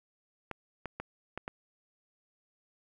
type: clicks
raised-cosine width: 0.5 ms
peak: -22 dBFS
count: 5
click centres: 0.513 / 0.857 / 1 / 1.376 / 1.479 s
effects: 10-bit